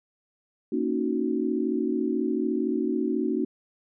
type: chord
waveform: sine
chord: D# minor seventh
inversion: second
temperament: equal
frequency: 233.1 / 277.2 / 311.1 / 370 Hz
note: A#3 / C#4 / D#4 / F#4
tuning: 0 / 0 / 0 / 0 cents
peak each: -29 dBFS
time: 0.72-3.45 s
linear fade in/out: 5 ms
effects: none